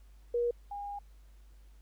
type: tone pair in turn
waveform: sine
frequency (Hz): 477.6 / 811.9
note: A#4 / G#5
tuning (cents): +42 / -39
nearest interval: major sixth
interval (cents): 919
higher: second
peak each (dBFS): -27 / -37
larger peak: first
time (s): 0.34-0.51 / 0.71-0.99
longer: second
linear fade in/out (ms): 5
effects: added 50 Hz sine -53 dBFS peak until 1.81 s + pink hiss -70 dBFS RMS until 1.81 s